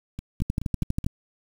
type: two click trains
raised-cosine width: 5 ms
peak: -12 / -21 dBFS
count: 9 / 5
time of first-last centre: 0.42-1.065 / 0.19-1.043 s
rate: 12.4 / 4.69 Hz
effects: 7-bit